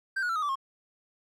triangle tone with pitch steps, 1568 / 1454.6 / 1349.3 / 1251.7 / 1161.2 / 1077.2 Hz, G6 / F#6 / E6 / D#6 / D6 / C#6, 0 / -30 / +40 / +10 / -20 / -50 cents, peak -25 dBFS, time 0.16-0.556 s, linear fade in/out 10 ms, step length 66 ms, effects none

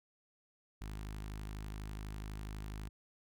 sawtooth tone with notch filter, 52.1 Hz, G#1, 6 cents sharp, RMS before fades -44 dBFS, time 0.81-2.89 s, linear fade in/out 5 ms, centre 530 Hz, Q 1.3, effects none

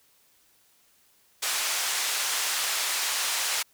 white band-pass noise, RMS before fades -28 dBFS, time 1.42-3.63 s, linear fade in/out 10 ms, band 790 to 8300 Hz, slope 12 dB/octave, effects white hiss -63 dBFS RMS until 3.73 s

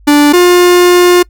45% pulse tone pair in turn, 292.5 / 355.5 Hz, D4 / F4, -7 / +31 cents, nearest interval minor third, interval 338 cents, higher second, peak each -3 dBFS, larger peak neither, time 0.07-0.33 / 0.33-1.23 s, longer second, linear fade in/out 10 ms, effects noise-tail reverb RT60 0.1 s tail -26 dB re dry + added 50 Hz sine -37 dBFS peak until 1.29 s

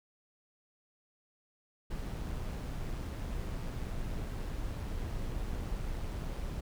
brown noise with amplitude modulation, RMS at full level -36 dBFS, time 1.9-6.61 s, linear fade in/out 10 ms, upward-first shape sine, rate 119 Hz, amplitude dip 25%, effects none

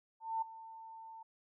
sine tone with ADSR envelope, 897 Hz, A5, 33 cents sharp, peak -31 dBFS, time 0.2-1.23 s, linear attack 220 ms, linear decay 6 ms, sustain -17 dB, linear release 7 ms, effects none

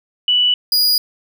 sine / 45% pulse tone pair in turn, 2960 / 4893 Hz, F#7 / D#8, 0 / -30 cents, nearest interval major sixth, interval 870 cents, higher second, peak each -11 dBFS, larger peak neither, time 0.28-0.54 / 0.72-0.98 s, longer neither, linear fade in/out 2 ms, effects none

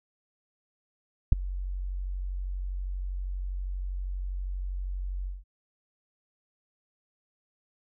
sine tone with ADSR envelope, 46.25 Hz, F#1, in tune, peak -9 dBFS, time 1.32-5.44 s, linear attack 5 ms, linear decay 8 ms, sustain -21 dB, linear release 180 ms, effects none

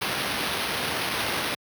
violet noise with sample-and-hold, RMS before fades -28 dBFS, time 0.01-1.55 s, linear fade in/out 10 ms, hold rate 7350 Hz, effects high-pass 80 Hz 12 dB/octave

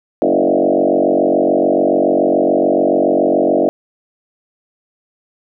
sine tone with frequency modulation, 467.8 Hz, A#4, 6 cents sharp, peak -10 dBFS, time 0.22-3.69 s, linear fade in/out 0 ms, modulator 47 Hz, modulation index 4.5, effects none

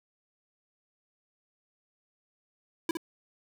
square tone with echo, 329.6 Hz, E4, in tune, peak -26 dBFS, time 2.89-2.91 s, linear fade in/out 2 ms, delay 61 ms, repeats 1, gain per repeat -6 dB, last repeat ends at 2.971 s, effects none

